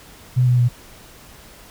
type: tone with pitch steps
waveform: sine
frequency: 125.9 / 123.74 / 121.61 Hz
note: B2 / B2 / B2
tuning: +34 / +4 / -26 cents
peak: -12 dBFS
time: 0.36-0.69 s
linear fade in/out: 20 ms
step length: 110 ms
effects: pink hiss -44 dBFS RMS until 1.7 s